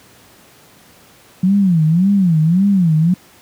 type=tone with vibrato; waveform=sine; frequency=177.1 Hz; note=F3; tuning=24 cents sharp; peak=-9 dBFS; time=1.43-3.14 s; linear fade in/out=5 ms; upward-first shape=sine; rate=1.8 Hz; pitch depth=230 cents each way; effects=pink hiss -46 dBFS RMS until 3.41 s + high-pass 100 Hz 12 dB/octave